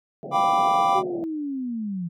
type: band-pass noise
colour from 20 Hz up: white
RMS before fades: -35 dBFS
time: 0.23-1.24 s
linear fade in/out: 0 ms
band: 130 to 740 Hz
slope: 96 dB/octave
type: chord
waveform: triangle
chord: G dominant seventh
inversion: third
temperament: equal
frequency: 698.5 / 784 / 987.8 / 1174.7 Hz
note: F5 / G5 / B5 / D6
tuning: 0 / 0 / 0 / 0 cents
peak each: -24 / -19 / -23 / -21 dBFS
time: 0.31-1.03 s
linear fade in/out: 50 ms
type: linear sweep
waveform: sine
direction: down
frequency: 385.9 to 165.1 Hz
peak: -26 dBFS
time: 0.94-2.09 s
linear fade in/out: 20 ms
effects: none